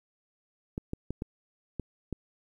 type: clicks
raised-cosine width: 3 ms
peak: -20 dBFS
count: 6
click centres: 0.779 / 0.934 / 1.106 / 1.221 / 1.797 / 2.127 s
effects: 10-bit